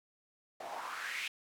white noise with band-pass filter sweep, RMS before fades -41 dBFS, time 0.6-1.28 s, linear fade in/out 5 ms, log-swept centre 610 to 2700 Hz, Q 3.7, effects none

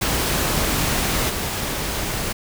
pink noise with level steps, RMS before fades -21 / -25 dBFS, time 0.01-2.33 s, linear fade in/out 10 ms, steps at 1.29 s, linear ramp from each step 10 ms, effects none

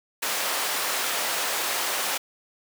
pink high-pass noise, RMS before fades -27 dBFS, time 0.22-2.18 s, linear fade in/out 10 ms, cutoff 670 Hz, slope 12 dB/octave, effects none

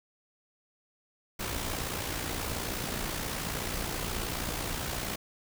pink noise with amplitude modulation, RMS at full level -32 dBFS, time 1.39-5.16 s, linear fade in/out 10 ms, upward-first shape sine, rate 58.8 Hz, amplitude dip 50%, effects none

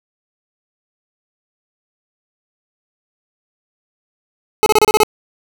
25% pulse tone bursts, 428.3 Hz, A4, 47 cents flat, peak -4 dBFS, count 7, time 4.63-5.033 s, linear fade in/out 0 ms, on 31 ms, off 31 ms, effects 7-bit

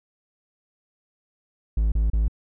triangle tone bursts, 53.9 Hz, A1, 35 cents flat, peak -16 dBFS, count 3, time 1.77-2.282 s, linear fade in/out 5 ms, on 150 ms, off 31 ms, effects none

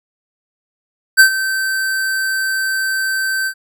square tone with ADSR envelope, 1548 Hz, G6, 22 cents flat, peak -3 dBFS, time 1.17-3.54 s, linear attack 28 ms, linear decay 95 ms, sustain -14 dB, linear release 73 ms, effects none

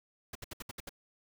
pink noise bursts, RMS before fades -42 dBFS, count 7, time 0.33-0.893 s, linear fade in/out 5 ms, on 23 ms, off 67 ms, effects none

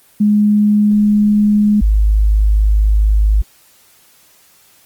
sine tone pair in turn, 208.7 / 52.17 Hz, G#3 / G#1, +9 / +9 cents, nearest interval 2 octaves, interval 2400 cents, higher first, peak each -8 dBFS, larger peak neither, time 0.2-1.81 / 1.81-3.42 s, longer neither, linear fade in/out 10 ms, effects white hiss -49 dBFS RMS until 4.85 s + Opus 24 kbps

